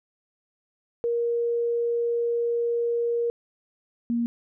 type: tone pair in turn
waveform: sine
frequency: 470.8 / 235.4 Hz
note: A#4 / A#3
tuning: +17 / +17 cents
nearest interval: octave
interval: 1200 cents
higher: first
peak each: -22 dBFS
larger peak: neither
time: 1.04-3.3 / 4.1-4.26 s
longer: first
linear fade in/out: 0 ms
effects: none